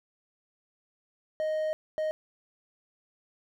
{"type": "tone bursts at uneven times", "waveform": "triangle", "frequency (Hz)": 622.3, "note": "D#5", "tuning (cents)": 0, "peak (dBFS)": -25, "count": 2, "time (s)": [[1.4, 1.73], [1.98, 2.11]], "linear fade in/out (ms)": 0, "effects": []}